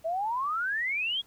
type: exponential sweep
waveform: sine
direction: up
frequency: 631 to 3368 Hz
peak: -27 dBFS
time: 0.04-1.22 s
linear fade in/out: 20 ms
effects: pink hiss -61 dBFS RMS until 1.26 s